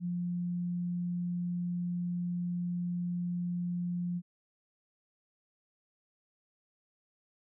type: tone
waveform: sine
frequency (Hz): 175.8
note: F3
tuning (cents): +12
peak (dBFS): -31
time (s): 0-4.22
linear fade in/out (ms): 50
effects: none